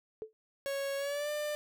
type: tone with exponential decay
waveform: sine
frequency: 437.2 Hz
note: A4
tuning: 11 cents flat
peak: -33 dBFS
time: 0.22-0.33 s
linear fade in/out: 0 ms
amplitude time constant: 22 ms
type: tone with pitch glide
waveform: 45% pulse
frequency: 553 to 596.1 Hz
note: C#5 to D5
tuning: -4 to +26 cents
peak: -33 dBFS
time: 0.66-1.55 s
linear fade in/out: 0 ms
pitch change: +130 cents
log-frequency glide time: 0.97-1.3 s
effects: none